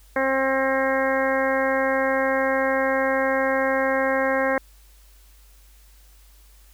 harmonic tone, 266.9 Hz, C4, 35 cents sharp, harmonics 1 / 2 / 3 / 4 / 5 / 6 / 7 / 8, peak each -28 / -22 / -29 / -29 / -34 / -28 / -29 / -33 dBFS, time 0.16-4.58 s, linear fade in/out 2 ms, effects added 50 Hz sine -49 dBFS peak until 6.73 s + white hiss -57 dBFS RMS until 6.73 s

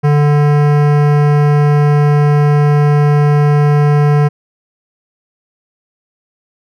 sine tone with hard clipping, 146.83 Hz, D3, in tune, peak -9 dBFS, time 0.03-4.29 s, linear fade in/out 20 ms, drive 18 dB, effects none

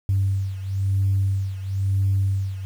sine beating tone pair, 97 / 98 Hz, G2 / G2, -18 / 0 cents, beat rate 1 Hz, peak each -20 / -24 dBFS, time 0.09-2.65 s, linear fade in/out 0 ms, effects tanh soft clip ceiling -13 dBFS + 8-bit

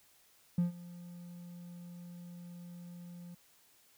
triangle tone with ADSR envelope, 174.61 Hz, F3, in tune, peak -22 dBFS, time 0.58-3.35 s, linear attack 5 ms, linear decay 130 ms, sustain -22 dB, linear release 9 ms, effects tanh soft clip ceiling -22 dBFS + white hiss -66 dBFS RMS until 3.97 s

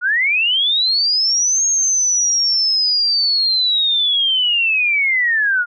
sine linear two-way sweep, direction up then down, 1400 to 6540 to 1400 Hz, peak -13 dBFS, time 0.01-5.66 s, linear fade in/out 50 ms, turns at 1.65 s, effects none

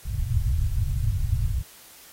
white low-pass noise, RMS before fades -24 dBFS, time 0.05-1.63 s, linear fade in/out 20 ms, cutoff 120 Hz, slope 48 dB/octave, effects white hiss -49 dBFS RMS until 2.12 s + AAC 48 kbps

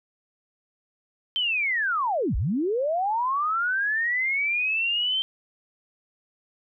sine linear two-way sweep, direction down then up, 3136 to 40.39 to 3136 Hz, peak -22 dBFS, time 1.36-5.22 s, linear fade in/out 0 ms, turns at 2.36 s, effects none

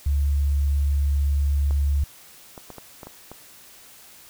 sine tone, 71 Hz, C#2, 42 cents sharp, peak -18 dBFS, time 0.06-2.04 s, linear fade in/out 5 ms
clicks, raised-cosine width 1 ms, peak -24 dBFS, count 7, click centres 1.709 / 2.578 / 2.703 / 2.783 / 3.032 / 3.07 / 3.316 s
effects white hiss -48 dBFS RMS until 4.29 s

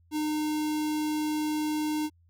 square tone with notch filter, 305 Hz, D#4, 34 cents flat, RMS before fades -29 dBFS, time 0.11-2.1 s, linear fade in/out 50 ms, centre 1700 Hz, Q 1.8, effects added 85 Hz sine -59 dBFS peak until 2.29 s

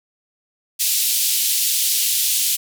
white band-pass noise, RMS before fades -19 dBFS, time 0.79-2.57 s, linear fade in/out 20 ms, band 2900 to 16000 Hz, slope 24 dB/octave, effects none

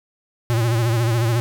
square tone with vibrato, 116.3 Hz, A#2, 4 cents flat, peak -17 dBFS, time 0.5-1.4 s, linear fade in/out 0 ms, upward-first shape sine, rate 14 Hz, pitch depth 81 cents each way, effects none

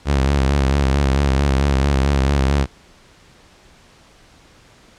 sawtooth tone with vibrato, 68.8 Hz, C#2, 12 cents flat, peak -10 dBFS, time 0.05-2.67 s, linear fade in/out 50 ms, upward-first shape sine, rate 4.5 Hz, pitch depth 74 cents each way, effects pink hiss -49 dBFS RMS until 4.98 s + low-pass 7000 Hz 12 dB/octave

